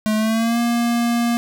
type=tone with pitch glide; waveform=square; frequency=215.3 to 236.1 Hz; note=A3 to A#3; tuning=-37 to +22 cents; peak=-17 dBFS; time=0.06-1.37 s; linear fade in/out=0 ms; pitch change=+159 cents; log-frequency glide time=0.16-0.59 s; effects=none